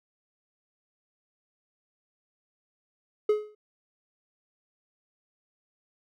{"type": "tone with exponential decay", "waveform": "triangle", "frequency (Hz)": 422.9, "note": "G#4", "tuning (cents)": 31, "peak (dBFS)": -15, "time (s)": [3.29, 3.55], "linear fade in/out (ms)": 5, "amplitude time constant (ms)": 56, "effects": []}